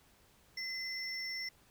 triangle tone pair together, 2042 / 5409 Hz, C7 / E8, -43 / +44 cents, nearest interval octave + perfect fourth, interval 1687 cents, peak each -39 / -39 dBFS, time 0.57-1.49 s, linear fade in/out 5 ms, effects pink hiss -66 dBFS RMS until 1.7 s

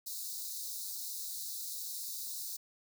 white high-pass noise, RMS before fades -41 dBFS, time 0.06-2.57 s, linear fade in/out 10 ms, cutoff 3800 Hz, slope 96 dB/octave, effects none

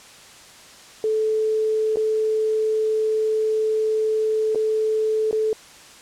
sine tone with dropouts, 435.6 Hz, A4, 17 cents flat, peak -18 dBFS, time 1.04-5.53 s, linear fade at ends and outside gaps 1 ms, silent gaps 1.959-1.97 / 4.548-4.556 / 5.311-5.328 s, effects white hiss -45 dBFS RMS until 6.01 s + low-pass 8000 Hz 12 dB/octave

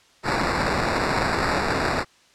white noise with sample-and-hold, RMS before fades -23 dBFS, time 0.23-2.05 s, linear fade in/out 50 ms, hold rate 3150 Hz, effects white hiss -56 dBFS RMS until 2.34 s + low-pass 6000 Hz 12 dB/octave

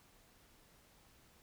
silence, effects pink hiss -66 dBFS RMS until 1.42 s

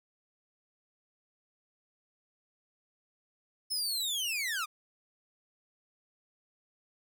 sawtooth linear sweep, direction down, 5274 to 1172 Hz, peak -28 dBFS, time 3.7-4.66 s, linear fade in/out 20 ms, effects none

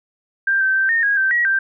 sine tone with pitch steps, 1584 / 1549 / 1560 / 1834 / 1642 / 1557 / 1912 / 1572 Hz, G6 / G6 / G6 / A#6 / G#6 / G6 / A#6 / G6, +18 / -21 / -9 / -29 / -20 / -12 / +43 / +4 cents, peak -14 dBFS, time 0.47-1.59 s, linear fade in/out 5 ms, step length 140 ms, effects none

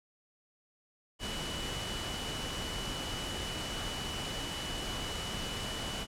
sine tone in noise, 2960 Hz, F#7, in tune, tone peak -41 dBFS, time 1.19-6.07 s, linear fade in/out 50 ms, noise pink, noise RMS -38 dBFS, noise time 1.19-6.07 s, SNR -6 dB, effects low-pass 9000 Hz 12 dB/octave

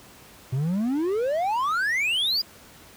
triangle exponential sweep, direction up, 123.47 to 4978 Hz, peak -20 dBFS, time 0.52-2.42 s, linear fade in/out 10 ms, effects pink hiss -49 dBFS RMS until 2.96 s + high-pass 60 Hz 12 dB/octave

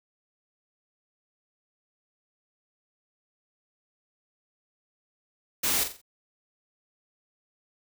white noise with echo, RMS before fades -26 dBFS, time 5.63-5.84 s, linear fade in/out 10 ms, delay 44 ms, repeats 4, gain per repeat -8 dB, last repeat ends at 6.016 s, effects none

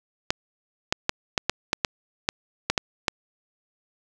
clicks, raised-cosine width 0.2 ms, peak -3 dBFS, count 11, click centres 0.305 / 0.925 / 1.094 / 1.378 / 1.496 / 1.731 / 1.848 / 2.289 / 2.7 / 2.778 / 3.082 s, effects none

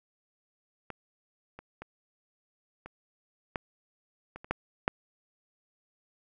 clicks, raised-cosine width 0.5 ms, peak -23 / -29 / -26 / -28 / -16 / -27 / -30 / -13 / -10 dBFS, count 9, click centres 0.903 / 1.59 / 1.82 / 2.86 / 3.558 / 4.36 / 4.445 / 4.51 / 4.879 s, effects none

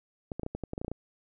clicks, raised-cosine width 2 ms, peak -21 dBFS, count 12, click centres 0.318 / 0.396 / 0.433 / 0.464 / 0.55 / 0.637 / 0.734 / 0.779 / 0.815 / 0.847 / 0.881 / 0.916 s, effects none

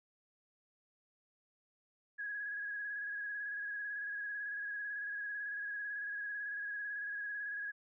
sine tone with vibrato, 1661.2 Hz, G#6, in tune, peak -38 dBFS, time 2.18-7.72 s, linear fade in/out 20 ms, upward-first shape square, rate 18 Hz, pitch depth 27 cents each way, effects none

